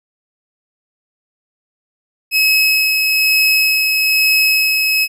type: tone with tremolo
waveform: 30% pulse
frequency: 2567 Hz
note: E7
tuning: 47 cents flat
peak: -7 dBFS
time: 2.31-5.08 s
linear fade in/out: 50 ms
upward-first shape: sine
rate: 1.1 Hz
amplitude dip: 30%
effects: none